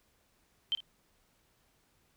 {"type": "tone with echo", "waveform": "sine", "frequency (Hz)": 3120, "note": "G7", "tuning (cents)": -9, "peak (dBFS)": -27, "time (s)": [0.72, 0.75], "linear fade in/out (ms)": 0, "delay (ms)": 54, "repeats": 1, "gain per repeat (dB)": -15, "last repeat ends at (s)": 0.804, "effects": ["pink hiss -71 dBFS RMS until 2.16 s"]}